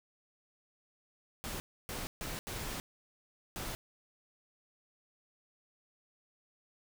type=noise bursts at uneven times; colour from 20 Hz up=pink; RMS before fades=-40 dBFS; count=5; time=1.44-1.6 / 1.89-2.07 / 2.21-2.39 / 2.47-2.8 / 3.56-3.75 s; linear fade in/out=0 ms; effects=none